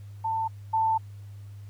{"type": "tone pair in turn", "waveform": "sine", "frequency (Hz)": [892, 888.1], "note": ["A5", "A5"], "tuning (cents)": [23, 16], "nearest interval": "unison", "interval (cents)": 7, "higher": "first", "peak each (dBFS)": [-25, -21], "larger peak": "second", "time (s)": [[0.24, 0.48], [0.73, 0.98]], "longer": "second", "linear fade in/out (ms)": 10, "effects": ["added 101 Hz sine -40 dBFS peak until 1.69 s", "pink hiss -62 dBFS RMS until 1.69 s"]}